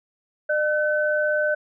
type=tone pair together; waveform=sine; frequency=603 / 1518.6 Hz; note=D5 / F#6; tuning=+46 / +45 cents; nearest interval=octave + major third; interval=1599 cents; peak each=-21 / -23 dBFS; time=0.49-1.55 s; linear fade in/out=10 ms; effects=none